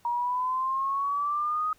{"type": "exponential sweep", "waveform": "sine", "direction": "up", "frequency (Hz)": [946, 1259], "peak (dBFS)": -25, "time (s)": [0.05, 1.73], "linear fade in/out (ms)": 2, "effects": ["pink hiss -62 dBFS RMS until 1.78 s"]}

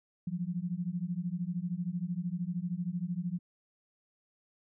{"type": "beating tone pair", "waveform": "sine", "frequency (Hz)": [169.7, 182.7], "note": ["F3", "F#3"], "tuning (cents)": [-49, -22], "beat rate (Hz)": 13, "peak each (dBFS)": [-35, -35], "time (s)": [0.27, 3.39], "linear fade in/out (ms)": 5, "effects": []}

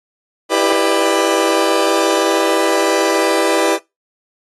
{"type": "chord", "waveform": "30% pulse", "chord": "E minor seventh", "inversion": "none", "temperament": "just", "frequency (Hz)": [329.6, 395.6, 494.4, 593.3], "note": ["E4", "G4", "B4", "D5"], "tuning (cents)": [0, 16, 2, 18], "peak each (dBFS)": -16, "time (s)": [0.49, 3.79], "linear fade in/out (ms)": 50, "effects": ["noise-tail reverb RT60 0.2 s tail -21 dB re dry", "AAC 32 kbps"]}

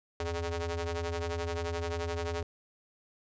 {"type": "ring-modulated tone", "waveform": "sawtooth", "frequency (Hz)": 170.5, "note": "F3", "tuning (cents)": -41, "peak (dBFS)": -25, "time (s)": [0.2, 2.43], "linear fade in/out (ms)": 2, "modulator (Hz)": 250, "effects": ["resampled to 16000 Hz", "11-bit"]}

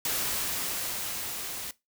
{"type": "noise with level ramp", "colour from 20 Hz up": "white", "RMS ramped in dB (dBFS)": [-29, -37], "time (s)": [0.05, 1.71], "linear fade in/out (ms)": 2, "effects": ["noise-tail reverb RT60 0.2 s tail -19 dB re dry"]}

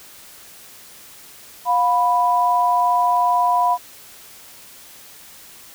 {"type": "tone pair together", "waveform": "sine", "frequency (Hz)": [710.3, 987.8], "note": ["F5", "B5"], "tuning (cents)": [29, 0], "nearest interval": "tritone", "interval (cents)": 571, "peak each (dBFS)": [-18, -16], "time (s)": [1.65, 3.78], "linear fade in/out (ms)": 50, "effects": ["white hiss -43 dBFS RMS until 5.74 s"]}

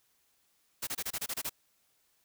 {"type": "noise bursts", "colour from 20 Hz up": "white", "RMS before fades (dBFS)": -35, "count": 9, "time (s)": [0.82, 1.496], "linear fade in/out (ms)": 10, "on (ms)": 52, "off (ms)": 26, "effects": ["white hiss -72 dBFS RMS until 2.24 s"]}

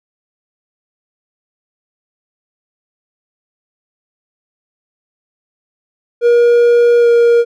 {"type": "tone with pitch glide", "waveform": "triangle", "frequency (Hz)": [475.9, 471.2], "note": ["A#4", "A#4"], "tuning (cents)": [36, 19], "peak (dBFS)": -4, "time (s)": [6.21, 7.45], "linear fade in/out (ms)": 50, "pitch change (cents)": -17, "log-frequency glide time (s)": [6.99, 7.08], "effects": []}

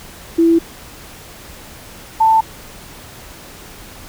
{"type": "tone pair in turn", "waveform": "sine", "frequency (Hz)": [332.5, 887.7], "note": ["E4", "A5"], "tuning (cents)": [15, 15], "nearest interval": "octave + perfect fourth", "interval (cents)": 1700, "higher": "second", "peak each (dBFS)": -8, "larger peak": "neither", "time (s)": [[0.38, 0.59], [2.2, 2.41]], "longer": "neither", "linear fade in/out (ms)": 10, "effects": ["pink hiss -37 dBFS RMS until 4.08 s"]}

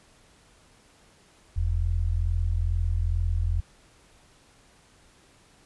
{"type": "tone pair together", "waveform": "sine", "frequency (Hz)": [42.3, 84.6], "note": ["E1", "E2"], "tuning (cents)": [45, 45], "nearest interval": "octave", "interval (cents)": 1200, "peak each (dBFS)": -25, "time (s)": [1.56, 3.61], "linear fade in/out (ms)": 10, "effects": ["pink hiss -58 dBFS RMS until 5.65 s", "resampled to 24000 Hz"]}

